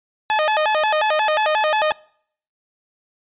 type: tone with vibrato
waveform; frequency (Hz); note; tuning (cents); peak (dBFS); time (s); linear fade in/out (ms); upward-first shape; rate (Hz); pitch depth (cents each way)
sawtooth; 728; F#5; -28; -12; 0.3-1.92; 0; square; 5.6; 290
effects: noise-tail reverb RT60 0.6 s tail -24 dB re dry + resampled to 8000 Hz